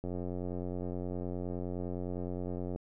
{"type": "click train", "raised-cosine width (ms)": 2, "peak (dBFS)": -25, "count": 245, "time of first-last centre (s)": [0.04, 2.76], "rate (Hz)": 89.7, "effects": []}